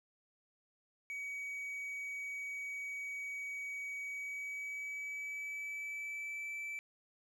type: tone with pitch glide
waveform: triangle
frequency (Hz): 2263 to 2320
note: C#7 to D7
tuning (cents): +35 to -22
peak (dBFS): -38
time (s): 1.1-6.79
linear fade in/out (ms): 0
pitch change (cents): +43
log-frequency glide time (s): 4.01-6.54
effects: none